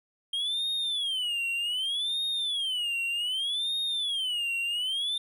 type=tone with vibrato; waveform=triangle; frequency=3191 Hz; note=G7; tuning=30 cents sharp; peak=-26 dBFS; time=0.33-5.18 s; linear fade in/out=5 ms; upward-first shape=sine; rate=0.65 Hz; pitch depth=260 cents each way; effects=none